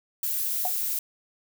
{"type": "noise", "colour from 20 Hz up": "violet", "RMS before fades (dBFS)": -28, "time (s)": [0.23, 0.99], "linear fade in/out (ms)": 2}
{"type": "tone with exponential decay", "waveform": "sine", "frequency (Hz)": 730, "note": "F#5", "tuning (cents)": -24, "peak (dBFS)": -22, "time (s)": [0.65, 0.73], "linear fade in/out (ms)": 2, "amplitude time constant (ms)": 16}
{"effects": []}